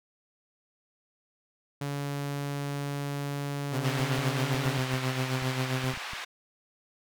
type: tone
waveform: sawtooth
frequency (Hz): 142.1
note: C#3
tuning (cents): +43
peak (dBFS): -27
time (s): 1.81-4.78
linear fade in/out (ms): 5
type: tone with tremolo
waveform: sawtooth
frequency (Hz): 129.7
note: C3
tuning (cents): -15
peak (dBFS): -22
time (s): 3.71-5.96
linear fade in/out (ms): 50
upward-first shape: sine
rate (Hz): 7.5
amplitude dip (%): 60
type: band-pass noise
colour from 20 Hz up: white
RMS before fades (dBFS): -38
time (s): 3.84-6.25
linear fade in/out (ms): 10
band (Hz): 840 to 2700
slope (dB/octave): 12
type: clicks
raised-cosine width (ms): 5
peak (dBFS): -31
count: 11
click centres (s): 4.001 / 4.185 / 4.546 / 4.659 / 4.791 / 4.939 / 5.423 / 5.841 / 5.938 / 5.974 / 6.134
effects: none